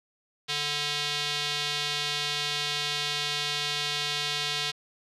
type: tone with band-pass filter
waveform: square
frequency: 146.8 Hz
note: D3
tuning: in tune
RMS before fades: -30 dBFS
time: 0.48-4.72 s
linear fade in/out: 20 ms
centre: 3700 Hz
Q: 2.1
effects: resampled to 32000 Hz